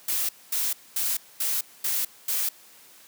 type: noise bursts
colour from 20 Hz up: blue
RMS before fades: -26 dBFS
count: 6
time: 0.08-2.49 s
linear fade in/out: 5 ms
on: 210 ms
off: 230 ms
effects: white hiss -52 dBFS RMS until 3.07 s + high-pass 150 Hz 12 dB/octave